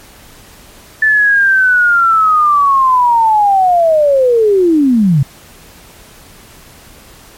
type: linear sweep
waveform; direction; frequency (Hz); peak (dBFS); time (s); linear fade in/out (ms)
sine; down; 1760 to 128; -6; 1.02-5.23; 5
effects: pink hiss -39 dBFS RMS until 7.37 s + MP3 64 kbps